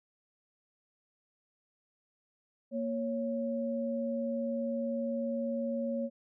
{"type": "tone pair together", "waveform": "sine", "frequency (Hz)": [233.8, 554], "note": ["A#3", "C#5"], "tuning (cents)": [5, -1], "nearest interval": "octave + minor third", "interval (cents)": 1494, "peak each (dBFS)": [-33, -34], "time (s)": [2.71, 6.1], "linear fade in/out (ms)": 50, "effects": []}